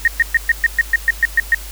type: tone bursts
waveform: sine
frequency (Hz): 1856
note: A#6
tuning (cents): -8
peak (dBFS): -8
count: 11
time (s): 0.05-1.547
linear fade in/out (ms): 2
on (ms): 27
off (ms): 120
effects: added 50 Hz sine -30 dBFS peak until 1.71 s + white hiss -35 dBFS RMS until 1.71 s